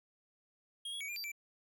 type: tone with pitch steps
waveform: square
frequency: 3258 / 3336 / 2255 / 2398 / 4672 / 2335 Hz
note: G#7 / G#7 / C#7 / D7 / D8 / D7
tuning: -34 / +7 / +29 / +36 / -10 / -11 cents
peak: -40 dBFS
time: 0.85-1.318 s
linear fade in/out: 5 ms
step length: 78 ms
effects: none